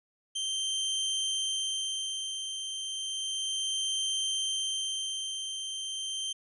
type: tone with tremolo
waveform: sawtooth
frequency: 3136 Hz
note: G7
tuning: in tune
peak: -25 dBFS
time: 0.35-6.33 s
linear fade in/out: 10 ms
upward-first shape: sine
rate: 0.33 Hz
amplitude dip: 50%
effects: resampled to 24000 Hz